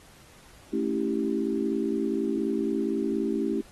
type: chord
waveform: sine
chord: A dominant seventh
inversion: none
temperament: equal with one note detuned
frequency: 220 / 277.2 / 327.9 / 392 Hz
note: A3 / C#4 / E4 / G4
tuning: 0 / 0 / -9 / 0 cents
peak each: -30 dBFS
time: 0.72-3.62 s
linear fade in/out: 20 ms
effects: pink hiss -54 dBFS RMS until 3.71 s + AAC 32 kbps